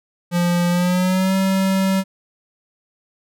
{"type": "tone with pitch glide", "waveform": "square", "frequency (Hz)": [174.61, 191.52], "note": ["F3", "G3"], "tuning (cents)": [0, -40], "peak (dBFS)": -16, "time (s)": [0.31, 2.04], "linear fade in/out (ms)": 50, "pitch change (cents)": 160, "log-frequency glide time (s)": [0.69, 1.35], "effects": []}